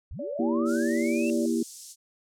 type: linear sweep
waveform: sine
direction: up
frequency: 40.25 to 2727 Hz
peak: -35 dBFS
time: 0.11-1.3 s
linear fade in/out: 0 ms
type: tone with pitch glide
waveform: sine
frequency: 575 to 581 Hz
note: D5 to D5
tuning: -37 to -19 cents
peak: -32 dBFS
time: 0.19-1.46 s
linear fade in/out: 5 ms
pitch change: +18 cents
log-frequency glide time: 0.64-1.11 s
type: chord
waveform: sine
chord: E diminished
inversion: second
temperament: just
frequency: 237.3 / 329.6 / 395.6 Hz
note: Bb3 / E4 / G4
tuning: +31 / 0 / +16 cents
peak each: -26 / -27 / -31 dBFS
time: 0.39-1.63 s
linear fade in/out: 5 ms
type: band-pass noise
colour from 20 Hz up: pink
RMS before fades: -45 dBFS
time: 0.65-1.96 s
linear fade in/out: 50 ms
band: 5400 to 10000 Hz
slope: 24 dB/octave
effects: none